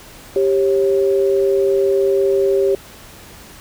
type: tone pair together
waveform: sine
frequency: 393.1 / 545 Hz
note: G4 / C#5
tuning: +5 / -29 cents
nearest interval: tritone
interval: 566 cents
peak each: -13 / -19 dBFS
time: 0.36-2.75 s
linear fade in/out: 2 ms
effects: pink hiss -40 dBFS RMS until 3.6 s